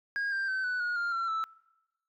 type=tone with pitch steps; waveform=sine; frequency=1632 / 1582.8 / 1535.1 / 1488.8 / 1443.9 / 1400.4 / 1358.1 / 1317.2 Hz; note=G#6 / G6 / G6 / F#6 / F#6 / F6 / F6 / E6; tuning=-31 / +16 / -37 / +10 / -43 / +4 / -49 / -2 cents; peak=-26 dBFS; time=0.16-1.44 s; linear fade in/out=0 ms; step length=160 ms; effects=noise-tail reverb RT60 1.0 s tail -26 dB re dry + tanh soft clip ceiling -28 dBFS